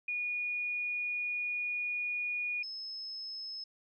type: tone pair in turn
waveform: sine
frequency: 2450 / 5191 Hz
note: D#7 / E8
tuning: -27 / -27 cents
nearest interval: octave + minor second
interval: 1300 cents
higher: second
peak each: -32 / -39 dBFS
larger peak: first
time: 0.08-2.63 / 2.63-3.64 s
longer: first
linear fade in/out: 5 ms
effects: none